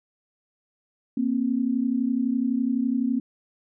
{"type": "tone pair together", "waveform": "sine", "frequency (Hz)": [235.1, 267], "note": ["A#3", "C4"], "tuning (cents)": [15, 35], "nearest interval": "major second", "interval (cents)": 220, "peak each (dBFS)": -24, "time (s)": [1.17, 3.2], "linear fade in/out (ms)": 5, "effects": []}